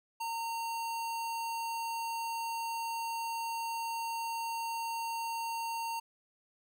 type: tone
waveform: square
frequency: 918 Hz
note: A#5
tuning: 27 cents flat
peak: -35 dBFS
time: 0.2-6 s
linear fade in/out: 10 ms
effects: none